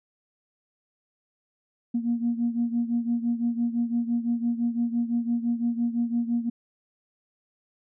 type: beating tone pair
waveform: sine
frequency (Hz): 234.4 / 240.3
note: A#3 / B3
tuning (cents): +10 / -47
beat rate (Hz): 5.9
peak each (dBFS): -24 / -28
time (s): 1.94-6.5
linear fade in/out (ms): 10
effects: tanh soft clip ceiling -16 dBFS